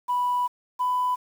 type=tone pair in turn; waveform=sine; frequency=985 / 997 Hz; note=B5 / B5; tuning=-5 / +16 cents; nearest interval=unison; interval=21 cents; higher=second; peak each=-20 dBFS; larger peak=neither; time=0.08-0.48 / 0.79-1.16 s; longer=first; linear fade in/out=20 ms; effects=tanh soft clip ceiling -18 dBFS + 8-bit